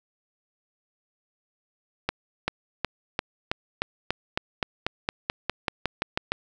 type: accelerating click train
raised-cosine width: 0.3 ms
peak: -8 dBFS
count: 18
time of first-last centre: 2.09-6.32 s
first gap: 390 ms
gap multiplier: 0.94
effects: none